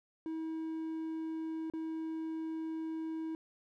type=tone with dropouts; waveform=triangle; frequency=320.9 Hz; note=E4; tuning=46 cents flat; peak=-34 dBFS; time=0.26-3.35 s; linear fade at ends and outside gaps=1 ms; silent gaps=1.7-1.736 s; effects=none